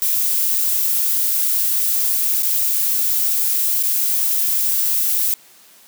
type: noise with dropouts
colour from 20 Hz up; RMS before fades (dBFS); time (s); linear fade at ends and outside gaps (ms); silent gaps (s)
violet; -18; 0.02-5.34; 0; 2.423-2.431 / 3.827-3.834
effects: white hiss -48 dBFS RMS until 5.87 s + high-pass 150 Hz 12 dB/octave